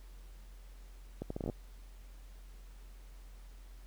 accelerating click train, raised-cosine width 2 ms, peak -24 dBFS, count 9, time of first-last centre 1.22-1.498 s, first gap 84 ms, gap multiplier 0.72, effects added 44 Hz sine -49 dBFS peak until 3.86 s + pink hiss -64 dBFS RMS until 3.86 s

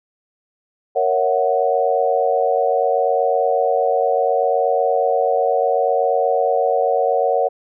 sine chord, F# dominant seventh, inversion first, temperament equal, 466.2 / 554.4 / 659.3 / 740 Hz, A#4 / C#5 / E5 / F#5, 0 / 0 / 0 / 0 cents, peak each -20 / -19 / -23 / -19 dBFS, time 0.95-7.49 s, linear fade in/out 20 ms, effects none

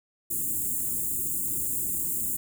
white band-stop noise, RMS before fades -29 dBFS, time 0.3-2.37 s, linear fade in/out 10 ms, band 380 to 7000 Hz, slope 96 dB/octave, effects none

